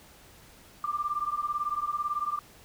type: beating tone pair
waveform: sine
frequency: 1179 / 1197 Hz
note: D6 / D6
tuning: +6 / +33 cents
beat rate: 18 Hz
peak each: -31 dBFS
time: 0.84-2.39 s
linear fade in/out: 2 ms
effects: pink hiss -54 dBFS RMS until 2.64 s